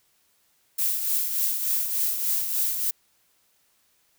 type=noise with tremolo; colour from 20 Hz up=violet; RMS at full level=-23 dBFS; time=0.78-2.91 s; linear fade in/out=10 ms; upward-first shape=triangle; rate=3.4 Hz; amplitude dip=55%; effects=white hiss -66 dBFS RMS until 4.18 s